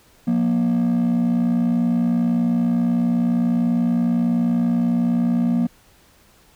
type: tone pair together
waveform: triangle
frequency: 177.7 / 237.2 Hz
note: F3 / A#3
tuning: +30 / +30 cents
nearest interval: perfect fourth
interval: 500 cents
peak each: -18 / -14 dBFS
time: 0.27-5.67 s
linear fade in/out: 10 ms
effects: tanh soft clip ceiling -12 dBFS + pink hiss -54 dBFS RMS until 6.55 s